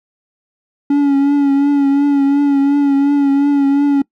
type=tone with vibrato; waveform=triangle; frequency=281.5 Hz; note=C#4; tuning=27 cents sharp; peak=-7 dBFS; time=0.9-4.02 s; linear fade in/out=5 ms; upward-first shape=triangle; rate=2.8 Hz; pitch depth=42 cents each way; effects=noise-tail reverb RT60 0.1 s tail -23 dB re dry